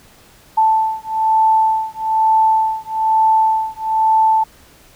sine beating tone pair, 880 / 881.1 Hz, A5 / A5, 0 / +2 cents, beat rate 1.1 Hz, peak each -15 dBFS, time 0.57-4.44 s, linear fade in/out 10 ms, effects pink hiss -47 dBFS RMS until 4.95 s

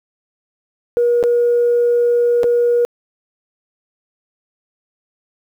sine tone with dropouts, 478.6 Hz, A#4, 46 cents sharp, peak -10 dBFS, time 0.97-2.85 s, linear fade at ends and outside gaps 0 ms, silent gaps 1.228-1.238 / 2.433-2.441 s, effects tanh soft clip ceiling -7 dBFS + 8-bit

